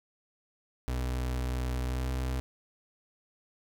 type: tone with pitch glide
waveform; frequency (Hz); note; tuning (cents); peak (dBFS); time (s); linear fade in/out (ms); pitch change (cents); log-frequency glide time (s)
35% pulse; 62.6 to 63.92; B1 to C2; +24 to -40; -28; 0.88-2.4; 0; +36; 1.87-2.07
effects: none